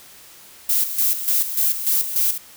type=noise with tremolo; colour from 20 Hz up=violet; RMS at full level=-18 dBFS; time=0.69-2.38 s; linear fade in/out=5 ms; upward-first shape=square; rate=3.4 Hz; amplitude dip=65%; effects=white hiss -45 dBFS RMS until 2.56 s